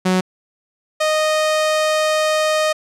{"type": "tone pair in turn", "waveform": "sawtooth", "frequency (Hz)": [185, 619.6], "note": ["F#3", "D#5"], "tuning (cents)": [0, -7], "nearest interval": "octave + major sixth", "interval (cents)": 2093, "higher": "second", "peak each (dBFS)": [-10, -11], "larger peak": "first", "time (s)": [[0.05, 0.21], [1, 2.73]], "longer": "second", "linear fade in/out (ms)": 10, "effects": ["low-pass 9000 Hz 12 dB/octave"]}